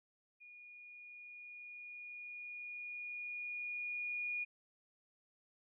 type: tone with level ramp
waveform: sine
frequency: 2442 Hz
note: D#7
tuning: 33 cents flat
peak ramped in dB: -54 to -36 dBFS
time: 0.4-4.45 s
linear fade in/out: 20 ms
effects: none